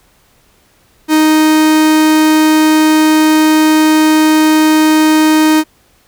45% pulse tone, 311.1 Hz, D#4, in tune, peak -6 dBFS, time 1.08-5.64 s, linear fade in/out 50 ms, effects pink hiss -51 dBFS RMS until 6.07 s

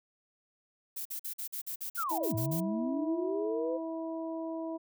violet noise bursts, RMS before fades -38 dBFS, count 12, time 0.96-2.605 s, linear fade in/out 10 ms, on 94 ms, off 47 ms
sine linear two-way sweep, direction down then up, 1480 to 103.83 to 520 Hz, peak -31 dBFS, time 1.97-3.78 s, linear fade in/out 20 ms, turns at 2.35 s
harmonic tone, 325.6 Hz, E4, 21 cents flat, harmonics 1 / 2 / 3, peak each -36 / -39 / -46 dBFS, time 2.1-4.78 s, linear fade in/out 20 ms
effects none

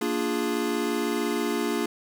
square chord, Bb dominant seventh, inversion none, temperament equal, 233.1 / 293.7 / 349.2 / 415.3 Hz, Bb3 / D4 / F4 / Ab4, 0 / 0 / 0 / 0 cents, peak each -31 dBFS, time 0.01-1.86 s, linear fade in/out 5 ms, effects none

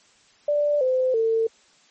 sine tone with pitch steps, 587 / 514 / 450 Hz, D5 / C5 / A4, -1 / -31 / +39 cents, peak -18 dBFS, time 0.48-1.47 s, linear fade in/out 5 ms, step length 330 ms, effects white hiss -57 dBFS RMS until 1.9 s + MP3 32 kbps

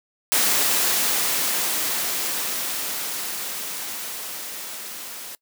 white noise with level ramp, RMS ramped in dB -19 to -36 dBFS, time 0.32-5.35 s, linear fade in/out 0 ms, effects noise-tail reverb RT60 0.1 s tail -22 dB re dry + high-pass 200 Hz 12 dB/octave

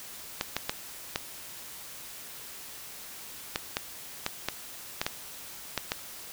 clicks, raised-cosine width 0.2 ms, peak -10 dBFS, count 12, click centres 0.411 / 0.566 / 0.695 / 1.159 / 3.559 / 3.769 / 4.264 / 4.486 / 5.015 / 5.065 / 5.777 / 5.919 s, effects white hiss -44 dBFS RMS until 6.32 s

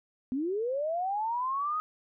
sine linear sweep, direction up, 245.2 to 1266 Hz, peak -28 dBFS, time 0.32-1.8 s, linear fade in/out 0 ms, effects none

